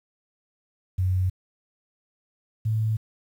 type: tone pair in turn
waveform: sine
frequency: 92.5 / 109.78 Hz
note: F#2 / A2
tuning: 0 / -3 cents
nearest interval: minor third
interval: 297 cents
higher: second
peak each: -20 / -21 dBFS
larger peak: first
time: 0.98-1.3 / 2.65-2.97 s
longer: neither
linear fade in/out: 10 ms
effects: 9-bit